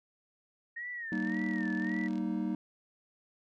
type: tone with vibrato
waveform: sine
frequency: 1848 Hz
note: A#6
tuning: 16 cents flat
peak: -37 dBFS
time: 0.76-2.08 s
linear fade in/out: 10 ms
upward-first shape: sine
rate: 1.8 Hz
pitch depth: 110 cents each way
type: chord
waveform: triangle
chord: Eb major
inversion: first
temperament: equal with one note detuned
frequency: 192.63 / 233.1 / 311.1 Hz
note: G3 / Bb3 / Eb4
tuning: -30 / 0 / 0 cents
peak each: -33 dBFS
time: 1.12-2.55 s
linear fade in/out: 2 ms
type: click train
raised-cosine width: 0.2 ms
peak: -35 dBFS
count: 45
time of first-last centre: 1.13-2.18 s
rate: 41.9 Hz
effects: none

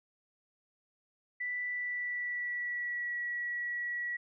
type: tone with pitch glide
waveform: sine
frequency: 1975.5 to 1930.4 Hz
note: B6 to B6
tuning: 0 to -40 cents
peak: -33 dBFS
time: 1.4-4.17 s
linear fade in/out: 10 ms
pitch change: -40 cents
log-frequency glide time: 1.65-3.17 s
effects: none

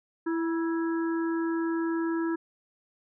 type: harmonic tone with a mistuned harmonic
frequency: 331.2 Hz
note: E4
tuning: 8 cents sharp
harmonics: 1 / 3 / 4 / 5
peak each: -26 / -39 / -41 / -40 dBFS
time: 0.26-2.36 s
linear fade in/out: 10 ms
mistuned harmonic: 3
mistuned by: -42 cents
effects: none

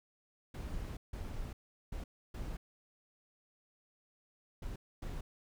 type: noise bursts at uneven times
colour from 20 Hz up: brown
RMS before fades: -41 dBFS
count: 6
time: 0.54-0.97 / 1.13-1.53 / 1.92-2.04 / 2.34-2.57 / 4.62-4.76 / 5.02-5.21 s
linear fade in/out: 5 ms
effects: none

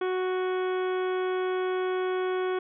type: harmonic tone with a mistuned harmonic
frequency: 370 Hz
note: F#4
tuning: in tune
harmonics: 1 / 2 / 3 / 4 / 5 / 6 / 7 / 8 / 9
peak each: -26 / -37 / -37 / -39 / -46 / -46 / -50 / -55 / -47 dBFS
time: 0.01-2.59 s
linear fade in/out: 5 ms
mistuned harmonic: 7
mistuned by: -31 cents
effects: none

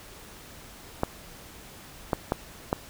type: clicks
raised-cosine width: 1 ms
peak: -9 dBFS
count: 4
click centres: 1.034 / 2.132 / 2.321 / 2.729 s
effects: pink hiss -47 dBFS RMS until 2.89 s

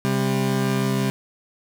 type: tone pair together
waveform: 30% pulse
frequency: 132.55 / 198.6 Hz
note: C3 / G3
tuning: +23 / +23 cents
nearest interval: perfect fifth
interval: 700 cents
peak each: -20 dBFS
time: 0.05-1.1 s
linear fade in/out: 0 ms
effects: none

